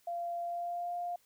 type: tone with pitch glide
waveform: sine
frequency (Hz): 690 to 702.1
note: F5 to F5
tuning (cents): -21 to +9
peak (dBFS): -34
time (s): 0.07-1.16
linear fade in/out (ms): 5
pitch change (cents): +30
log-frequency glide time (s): 0.42-0.94
effects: white hiss -69 dBFS RMS until 1.25 s